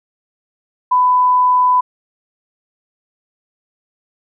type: tone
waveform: sine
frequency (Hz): 999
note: B5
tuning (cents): +20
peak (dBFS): -9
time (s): 0.91-1.81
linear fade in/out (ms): 10
effects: none